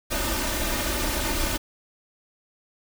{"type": "noise with comb filter", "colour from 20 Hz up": "pink", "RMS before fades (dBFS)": -26, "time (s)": [0.1, 1.58], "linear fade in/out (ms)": 20, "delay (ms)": 3.3, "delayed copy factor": 0.9, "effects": []}